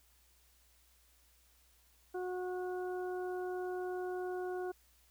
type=harmonic tone; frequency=364.6 Hz; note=F#4; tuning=25 cents flat; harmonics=1 / 2 / 3 / 4; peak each=-37 / -44 / -54 / -50 dBFS; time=2.14-4.72 s; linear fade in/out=10 ms; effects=added 60 Hz sine -69 dBFS peak until 5.1 s + white hiss -69 dBFS RMS until 5.1 s